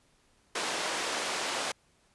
pink band-pass noise, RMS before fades -33 dBFS, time 0.55-1.72 s, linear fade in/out 5 ms, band 480 to 7700 Hz, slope 12 dB/octave, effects pink hiss -67 dBFS RMS until 2.14 s + resampled to 24000 Hz

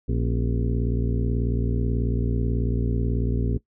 harmonic tone with a mistuned harmonic, 58.27 Hz, A#1, in tune, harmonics 1 / 2 / 3 / 4 / 5 / 6 / 7 / 8, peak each -24 / -26 / -34 / -31 / -33 / -38 / -35 / -41 dBFS, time 0.08-3.58 s, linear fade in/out 10 ms, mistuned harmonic 5, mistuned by -110 cents, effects noise-tail reverb RT60 0.1 s tail -19 dB re dry

